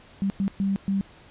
sine tone bursts at uneven times, 196 Hz, G3, in tune, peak -21 dBFS, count 4, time 0.22-0.3 / 0.4-0.48 / 0.6-0.76 / 0.88-1.01 s, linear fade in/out 0 ms, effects pink hiss -51 dBFS RMS until 1.3 s + resampled to 8000 Hz

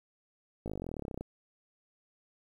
slowing click train, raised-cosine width 2 ms, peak -25 dBFS, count 23, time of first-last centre 0.66-1.21 s, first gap 18 ms, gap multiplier 1.03, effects 10-bit

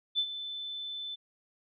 sine tone with ADSR envelope, 3520 Hz, A7, in tune, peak -24 dBFS, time 0.15-1.16 s, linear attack 36 ms, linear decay 69 ms, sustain -12 dB, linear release 20 ms, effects none

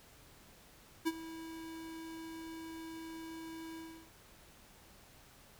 square tone with ADSR envelope, 325.2 Hz, E4, 23 cents flat, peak -29 dBFS, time 1.05-4.11 s, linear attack 24 ms, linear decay 39 ms, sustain -16 dB, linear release 340 ms, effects pink hiss -60 dBFS RMS until 5.59 s

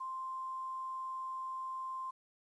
sine tone with quantisation, 1046.5 Hz, C6, in tune, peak -38 dBFS, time 0-2.11 s, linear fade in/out 10 ms, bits 11, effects resampled to 24000 Hz

